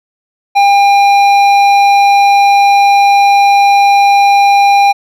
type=tone with hard clipping; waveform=triangle; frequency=802 Hz; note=G5; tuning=39 cents sharp; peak=-6 dBFS; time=0.55-4.93 s; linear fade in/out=20 ms; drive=14 dB; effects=none